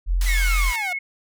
sine tone, 43.65 Hz, F1, in tune, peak -17 dBFS, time 0.06-0.73 s, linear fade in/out 50 ms
white band-pass noise, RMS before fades -33 dBFS, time 0.21-0.76 s, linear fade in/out 2 ms, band 880 to 10000 Hz, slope 12 dB/octave
sawtooth exponential sweep, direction down, 2039 to 698.5 Hz, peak -24 dBFS, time 0.26-0.93 s, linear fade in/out 5 ms
sine tone with vibrato, 2184 Hz, C#7, 26 cents flat, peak -24 dBFS, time 0.28-0.99 s, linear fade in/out 10 ms, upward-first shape square, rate 11 Hz, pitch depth 8 cents each way
effects none

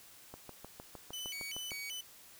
click train, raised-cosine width 1 ms, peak -32 dBFS, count 10, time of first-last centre 0.34-1.718 s, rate 6.53 Hz
sawtooth tone with vibrato, 2600 Hz, E7, 24 cents flat, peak -37 dBFS, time 1.13-2.01 s, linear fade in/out 5 ms, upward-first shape square, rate 2.6 Hz, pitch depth 250 cents each way
effects white hiss -57 dBFS RMS until 2.39 s

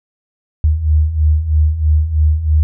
sine beating tone pair, 74.9 / 78 Hz, D2 / D#2, +35 / +5 cents, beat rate 3.1 Hz, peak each -16 / -11 dBFS, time 0.64-2.63 s, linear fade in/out 0 ms, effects none

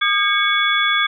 sine tone cluster, 1218 / 1616 / 2221 / 3419 Hz, D#6 / G#6 / C#7 / G#7, -37 / -48 / +3 / +50 cents, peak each -20 dBFS, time 0.01-1.07 s, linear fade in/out 10 ms, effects none

